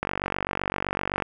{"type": "click train", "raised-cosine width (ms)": 0.5, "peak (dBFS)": -10, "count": 58, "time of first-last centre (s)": [0.03, 1.222], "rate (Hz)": 47.8, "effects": []}